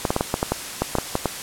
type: clicks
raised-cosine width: 1 ms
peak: -5 dBFS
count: 12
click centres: 0.052 / 0.105 / 0.164 / 0.209 / 0.341 / 0.429 / 0.52 / 0.82 / 0.953 / 0.985 / 1.154 / 1.257 s
effects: white hiss -32 dBFS RMS until 1.42 s + low-pass 11000 Hz 12 dB/octave